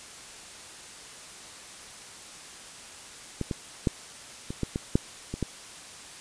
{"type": "clicks", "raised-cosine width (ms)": 3, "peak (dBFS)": [-16, -16, -9, -20, -14, -15, -7, -19, -14], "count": 9, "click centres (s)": [3.413, 3.512, 3.872, 4.505, 4.633, 4.759, 4.955, 5.34, 5.427], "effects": ["white hiss -45 dBFS RMS until 6.2 s", "resampled to 22050 Hz"]}